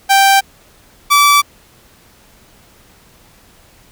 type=tone pair in turn; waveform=sawtooth; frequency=784 / 1156.2 Hz; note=G5 / D6; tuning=0 / -27 cents; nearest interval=perfect fifth; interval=673 cents; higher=second; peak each=-3 dBFS; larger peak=neither; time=0.09-0.41 / 1.1-1.42 s; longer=neither; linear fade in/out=20 ms; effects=pink hiss -47 dBFS RMS until 3.91 s